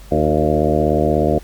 harmonic tone with a mistuned harmonic, 76.6 Hz, D#2, 27 cents flat, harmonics 1 / 2 / 3 / 4 / 5 / 6 / 7 / 8 / 9, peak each -22 / -22 / -22 / -22 / -22 / -22 / -22 / -22 / -22 dBFS, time 0.11-1.39 s, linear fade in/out 10 ms, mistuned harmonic 5, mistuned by -35 cents, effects added 50 Hz sine -37 dBFS peak until 1.43 s + pink hiss -45 dBFS RMS until 1.43 s

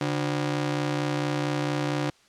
sawtooth ring-modulated tone, 220 Hz, A3, in tune, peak -18 dBFS, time 0.01-2.1 s, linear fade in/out 0 ms, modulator 77.8 Hz, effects white hiss -59 dBFS RMS until 2.28 s + low-pass 6000 Hz 12 dB/octave

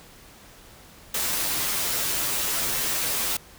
white noise with comb filter, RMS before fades -26 dBFS, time 1.14-3.37 s, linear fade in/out 5 ms, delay 11 ms, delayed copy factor -1, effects pink hiss -49 dBFS RMS until 3.58 s

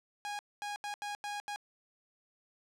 sawtooth tone bursts at uneven times, 823 Hz, G#5, 16 cents flat, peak -33 dBFS, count 6, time 0.25-0.39 / 0.62-0.76 / 0.84-0.94 / 1.02-1.15 / 1.24-1.4 / 1.48-1.56 s, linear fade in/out 0 ms, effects low-pass 9000 Hz 12 dB/octave

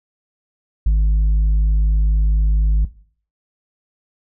sine tone with tanh clipping, 52.1 Hz, G#1, 6 cents sharp, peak -12 dBFS, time 0.86-2.85 s, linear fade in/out 5 ms, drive 3 dB, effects noise-tail reverb RT60 0.5 s tail -18 dB re dry

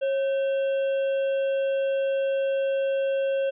harmonic tone with a mistuned harmonic, 544 Hz, C#5, 33 cents flat, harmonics 1 / 3 / 5 / 6, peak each -22 / -40 / -42 / -47 dBFS, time 0.01-3.51 s, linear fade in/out 20 ms, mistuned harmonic 3, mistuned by -98 cents, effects none

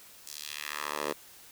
10% pulse tone with high-pass filter sweep, 74.2 Hz, D2, 18 cents sharp, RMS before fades -37 dBFS, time 0.26-1.13 s, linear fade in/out 10 ms, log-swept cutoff 6500 to 450 Hz, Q 1.3, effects white hiss -53 dBFS RMS until 1.51 s

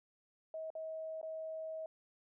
sine tone with dropouts, 638 Hz, D#5, 43 cents sharp, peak -40 dBFS, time 0.54-1.86 s, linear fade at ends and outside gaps 2 ms, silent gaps 0.703-0.752 / 1.214-1.229 s, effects none

